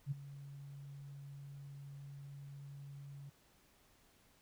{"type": "tone with ADSR envelope", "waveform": "sine", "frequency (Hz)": 140.3, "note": "C#3", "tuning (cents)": 21, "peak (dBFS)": -33, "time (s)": [0.06, 3.3], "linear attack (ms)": 53, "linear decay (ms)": 19, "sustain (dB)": -15, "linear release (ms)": 10, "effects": ["pink hiss -69 dBFS RMS until 4.41 s"]}